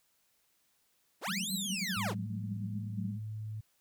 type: linear two-way sweep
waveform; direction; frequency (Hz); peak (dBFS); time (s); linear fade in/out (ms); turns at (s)
20% pulse; up then down; 166.4 to 4186 to 166.4; -29; 1.21-2.15; 50; 1.52
type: band-pass noise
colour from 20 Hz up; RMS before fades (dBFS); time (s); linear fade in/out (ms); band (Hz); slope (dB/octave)
white; -40; 1.27-3.2; 10; 180 to 210; 96
type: tone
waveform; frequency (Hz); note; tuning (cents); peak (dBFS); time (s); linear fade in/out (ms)
sine; 108; A2; -32; -37; 1.96-3.61; 10
effects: white hiss -73 dBFS RMS until 3.8 s